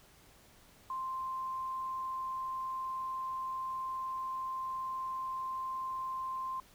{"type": "tone", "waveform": "sine", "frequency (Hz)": 1046.5, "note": "C6", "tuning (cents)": 0, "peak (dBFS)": -35, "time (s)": [0.9, 6.6], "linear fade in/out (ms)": 2, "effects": ["pink hiss -61 dBFS RMS until 6.74 s"]}